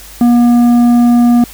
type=tone with tanh clipping; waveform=sine; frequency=239.7 Hz; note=A#3; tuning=48 cents sharp; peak=-6 dBFS; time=0.21-1.44 s; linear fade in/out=2 ms; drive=8 dB; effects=added 50 Hz sine -36 dBFS peak until 1.53 s + white hiss -34 dBFS RMS until 1.53 s